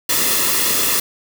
white noise with comb filter, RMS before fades -17 dBFS, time 0.09-1 s, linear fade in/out 5 ms, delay 1.3 ms, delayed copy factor -0.6, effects none

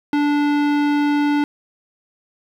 square tone, 291.7 Hz, D4, 12 cents flat, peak -16 dBFS, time 0.13-1.44 s, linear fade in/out 2 ms, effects low-pass 3000 Hz 12 dB/octave + 7-bit

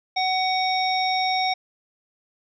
harmonic tone with a mistuned harmonic, 750 Hz, F#5, 23 cents sharp, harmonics 1 / 3 / 5 / 7, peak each -22 / -27 / -29 / -30 dBFS, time 0.16-1.54 s, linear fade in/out 10 ms, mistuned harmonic 7, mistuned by +85 cents, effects none

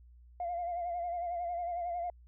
sine tone with vibrato, 697 Hz, F5, 4 cents flat, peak -32 dBFS, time 0.4-2.1 s, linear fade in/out 2 ms, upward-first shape sine, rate 11 Hz, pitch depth 49 cents each way, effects tanh soft clip ceiling -29 dBFS + added 60 Hz sine -54 dBFS peak until 2.27 s

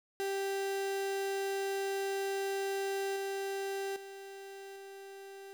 35% pulse tone with level steps, 392 Hz, G4, in tune, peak -31 / -33 / -43 / -45 dBFS, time 0.2-5.53 s, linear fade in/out 0 ms, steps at 3.16 / 3.96 / 4.76 s, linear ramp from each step 2 ms, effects 11-bit

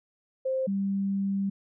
sine tone pair in turn, 525 / 196.65 Hz, C5 / G3, +6 / +6 cents, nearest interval octave + perfect fourth, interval 1700 cents, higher first, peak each -25 dBFS, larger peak neither, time 0.45-0.67 / 0.67-1.5 s, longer second, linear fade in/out 10 ms, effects none

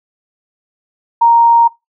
sine tone, 932.3 Hz, A#5, in tune, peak -5 dBFS, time 1.21-1.68 s, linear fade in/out 10 ms, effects noise-tail reverb RT60 0.2 s tail -22 dB re dry

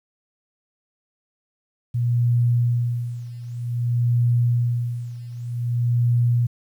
sine tone with tremolo, 120 Hz, B2, 49 cents flat, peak -15 dBFS, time 1.94-6.47 s, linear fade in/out 10 ms, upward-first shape sine, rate 0.53 Hz, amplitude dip 85%, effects 9-bit

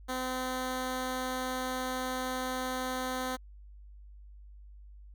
10% pulse tone, 256.4 Hz, C4, 35 cents flat, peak -24 dBFS, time 0.08-3.37 s, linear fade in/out 20 ms, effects added 50 Hz sine -48 dBFS peak until 5.14 s

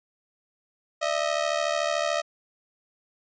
sawtooth ring-modulated tone, 631 Hz, D#5, 24 cents sharp, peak -17 dBFS, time 1.01-2.22 s, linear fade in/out 20 ms, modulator 36.8 Hz, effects resampled to 16000 Hz

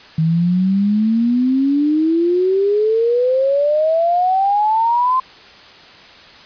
sine exponential sweep, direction up, 157.4 to 1046.5 Hz, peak -12 dBFS, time 0.18-5.2 s, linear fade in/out 5 ms, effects white hiss -41 dBFS RMS until 6.45 s + resampled to 11025 Hz

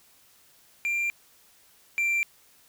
triangle tone pair in turn, 2378 / 2359 Hz, D7 / D7, +21 / +7 cents, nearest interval unison, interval 14 cents, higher first, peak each -23 / -21 dBFS, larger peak second, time 0.85-1.1 / 1.98-2.23 s, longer neither, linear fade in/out 0 ms, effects white hiss -59 dBFS RMS until 2.68 s

